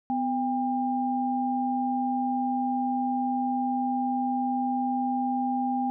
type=tone pair together; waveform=sine; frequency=251.3 / 799.7 Hz; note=B3 / G5; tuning=+30 / +34 cents; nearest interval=octave + minor sixth; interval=2004 cents; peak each=-27 dBFS; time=0.1-5.9 s; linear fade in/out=0 ms; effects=none